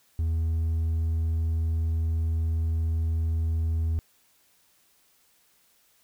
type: tone with hard clipping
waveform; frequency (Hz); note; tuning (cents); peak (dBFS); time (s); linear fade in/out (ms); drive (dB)
sine; 81.3; E2; -23; -24; 0.19-3.99; 0; 2
effects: white hiss -64 dBFS RMS until 6.03 s